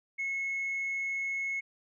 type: tone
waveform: sine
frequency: 2183 Hz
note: C#7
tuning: 27 cents flat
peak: -29 dBFS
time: 0.18-1.61 s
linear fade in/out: 20 ms
effects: tanh soft clip ceiling -28 dBFS